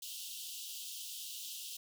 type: high-pass noise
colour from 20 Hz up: pink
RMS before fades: -45 dBFS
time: 0.02-1.77 s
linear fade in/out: 5 ms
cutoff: 2800 Hz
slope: 96 dB/octave
effects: none